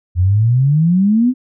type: exponential sweep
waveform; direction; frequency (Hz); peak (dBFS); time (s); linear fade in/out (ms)
sine; up; 85.4 to 261.6; -9; 0.15-1.34; 50
effects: none